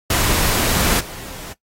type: noise with level steps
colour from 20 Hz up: pink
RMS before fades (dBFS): -17 / -34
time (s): 0.1-1.53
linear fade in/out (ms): 5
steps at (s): 0.99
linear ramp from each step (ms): 20
effects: noise-tail reverb RT60 0.1 s tail -17 dB re dry + AAC 48 kbps